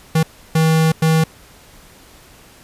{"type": "tone bursts at uneven times", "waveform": "square", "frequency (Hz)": 160, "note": "D#3", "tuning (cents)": 49, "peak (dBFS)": -12, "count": 3, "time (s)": [[0.15, 0.23], [0.55, 0.92], [1.02, 1.24]], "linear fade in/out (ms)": 5, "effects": ["pink hiss -45 dBFS RMS until 2.63 s", "resampled to 32000 Hz"]}